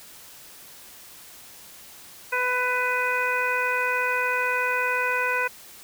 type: harmonic tone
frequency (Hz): 498.5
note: B4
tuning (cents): +16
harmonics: 1 / 2 / 3 / 4 / 5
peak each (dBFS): -30 / -28 / -26 / -31 / -28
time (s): 2.32-5.48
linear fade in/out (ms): 10
effects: white hiss -46 dBFS RMS until 5.83 s